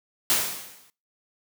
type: noise with exponential decay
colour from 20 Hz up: white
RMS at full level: -19 dBFS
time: 0.3-0.9 s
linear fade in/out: 0 ms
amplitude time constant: 130 ms
effects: noise-tail reverb RT60 0.3 s tail -23 dB re dry + high-pass 100 Hz 12 dB/octave